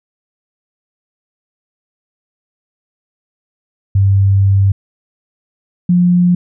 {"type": "tone pair in turn", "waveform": "sine", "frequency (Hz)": [98.1, 177.29], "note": ["G2", "F3"], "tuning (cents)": [2, 26], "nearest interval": "minor seventh", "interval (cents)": 1024, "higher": "second", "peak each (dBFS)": -7, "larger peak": "neither", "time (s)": [[3.95, 4.72], [5.89, 6.35]], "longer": "first", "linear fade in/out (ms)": 5, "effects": []}